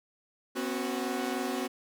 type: chord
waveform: sawtooth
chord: B suspended second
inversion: none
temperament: equal with one note detuned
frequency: 246.9 / 270.1 / 370 Hz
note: B3 / C#4 / F#4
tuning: 0 / -45 / 0 cents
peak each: -31 dBFS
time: 0.55-1.68 s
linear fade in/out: 20 ms
effects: none